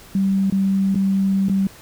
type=tone with dropouts; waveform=sine; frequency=194.1 Hz; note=G3; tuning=17 cents flat; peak=-15 dBFS; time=0.15-1.67 s; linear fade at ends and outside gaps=2 ms; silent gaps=0.5-0.523 / 0.946-0.956 / 1.486-1.496 s; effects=pink hiss -44 dBFS RMS until 1.81 s